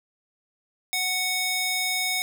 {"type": "tone with high-pass filter", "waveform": "square", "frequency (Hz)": 740, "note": "F#5", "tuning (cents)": 0, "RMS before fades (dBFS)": -26, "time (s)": [0.93, 2.22], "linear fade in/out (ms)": 0, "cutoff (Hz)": 2100, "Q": 0.85, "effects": []}